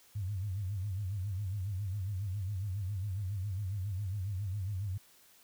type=tone with vibrato; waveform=sine; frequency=97.8 Hz; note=G2; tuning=4 cents flat; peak=-33 dBFS; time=0.15-4.98 s; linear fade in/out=10 ms; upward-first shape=sine; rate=7.3 Hz; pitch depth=140 cents each way; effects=white hiss -62 dBFS RMS until 5.43 s